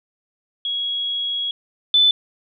sine tone pair in turn, 3322 / 3507 Hz, G#7 / A7, 0 / -6 cents, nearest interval minor second, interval 94 cents, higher second, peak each -21 / -11 dBFS, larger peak second, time 0.65-1.51 / 1.94-2.11 s, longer first, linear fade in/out 2 ms, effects none

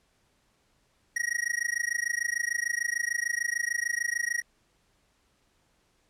square tone with amplitude modulation, 1895 Hz, A#6, 28 cents sharp, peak -24 dBFS, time 1.16-4.42 s, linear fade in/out 5 ms, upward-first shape sine, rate 26.7 Hz, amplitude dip 100%, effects pink hiss -69 dBFS RMS until 6.09 s + low-pass 10000 Hz 12 dB/octave

